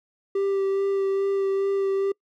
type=tone with vibrato; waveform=triangle; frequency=392 Hz; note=G4; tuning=in tune; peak=-19 dBFS; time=0.35-2.12 s; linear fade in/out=5 ms; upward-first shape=sine; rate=2.4 Hz; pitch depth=13 cents each way; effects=noise-tail reverb RT60 0.1 s tail -26 dB re dry